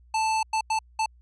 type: tone bursts at uneven times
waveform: square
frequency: 880 Hz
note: A5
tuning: in tune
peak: -23 dBFS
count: 4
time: 0.14-0.43 / 0.53-0.61 / 0.7-0.79 / 0.99-1.06 s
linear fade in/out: 5 ms
effects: added 60 Hz sine -52 dBFS peak until 1.21 s + resampled to 22050 Hz